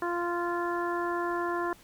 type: harmonic tone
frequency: 347.2 Hz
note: F4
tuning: 10 cents flat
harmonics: 1 / 2 / 3 / 4 / 5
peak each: -31 / -36 / -33 / -38 / -39 dBFS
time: 0.02-1.73 s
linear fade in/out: 2 ms
effects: pink hiss -56 dBFS RMS until 1.83 s